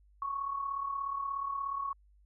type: tone with amplitude modulation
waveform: sine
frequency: 1108.7 Hz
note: C#6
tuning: in tune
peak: -30 dBFS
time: 0.22-1.93 s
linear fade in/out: 2 ms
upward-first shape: sine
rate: 36.8 Hz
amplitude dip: 60%
effects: added 50 Hz sine -60 dBFS peak until 2.25 s